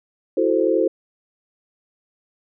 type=chord; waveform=sine; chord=F# half-diminished seventh; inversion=third; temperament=equal; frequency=329.6 / 370 / 440 / 523.3 Hz; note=E4 / F#4 / A4 / C5; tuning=0 / 0 / 0 / 0 cents; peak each=-21 dBFS; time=0.37-0.88 s; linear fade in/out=5 ms; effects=none